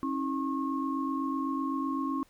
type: tone cluster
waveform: sine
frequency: 270.6 / 318.5 / 1084 Hz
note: C#4 / D#4 / C#6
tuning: -42 / +41 / -39 cents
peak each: -31 / -35 / -34 dBFS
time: 0.03-2.23 s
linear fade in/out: 0 ms
effects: pink hiss -64 dBFS RMS until 2.29 s